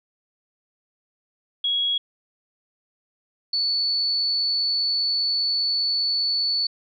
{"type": "tone pair in turn", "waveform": "sine", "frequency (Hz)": [3322, 4455], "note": ["G#7", "C#8"], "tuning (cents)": [0, 8], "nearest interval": "perfect fourth", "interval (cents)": 508, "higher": "second", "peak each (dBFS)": -20, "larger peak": "neither", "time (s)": [[1.64, 1.98], [3.53, 6.67]], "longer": "second", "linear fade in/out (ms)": 5, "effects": []}